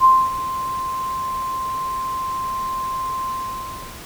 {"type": "tone with ADSR envelope", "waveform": "sine", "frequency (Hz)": 1046.5, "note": "C6", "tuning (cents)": 0, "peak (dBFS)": -7, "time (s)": [0, 4.01], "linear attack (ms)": 47, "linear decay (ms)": 250, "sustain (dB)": -15, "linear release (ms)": 740, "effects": ["pink hiss -37 dBFS RMS until 4.05 s"]}